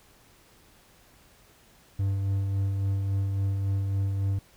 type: tone with tremolo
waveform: triangle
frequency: 98 Hz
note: G2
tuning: in tune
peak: -21 dBFS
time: 1.99-4.39 s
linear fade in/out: 5 ms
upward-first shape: sine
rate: 3.6 Hz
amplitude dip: 30%
effects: pink hiss -58 dBFS RMS until 4.56 s